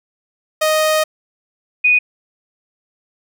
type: tone pair in turn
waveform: sawtooth / sine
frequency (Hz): 622.3 / 2478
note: D#5 / D#7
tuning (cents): 0 / -8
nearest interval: 2 octaves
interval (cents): 2392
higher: second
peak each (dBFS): -9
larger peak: neither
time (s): 0.61-1.04 / 1.84-1.99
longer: first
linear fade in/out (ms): 10
effects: none